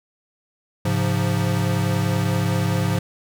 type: chord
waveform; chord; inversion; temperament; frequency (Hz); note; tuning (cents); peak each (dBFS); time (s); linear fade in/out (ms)
square; F minor; first; equal with one note detuned; 103.83 / 134.26 / 174.61; Ab2 / C3 / F3; 0 / +45 / 0; -23 / -25 / -24; 0.85-2.99; 5
effects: none